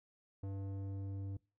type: tone with low-pass filter sweep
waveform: square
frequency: 98 Hz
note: G2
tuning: in tune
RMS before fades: -42 dBFS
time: 0.43-1.37 s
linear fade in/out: 5 ms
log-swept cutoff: 540 to 300 Hz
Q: 0.78
effects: noise-tail reverb RT60 0.3 s tail -23 dB re dry